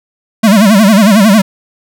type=tone with vibrato; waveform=square; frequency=207.7 Hz; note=G#3; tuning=in tune; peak=-4 dBFS; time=0.43-1.42 s; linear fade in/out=10 ms; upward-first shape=sine; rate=11 Hz; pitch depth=160 cents each way; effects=none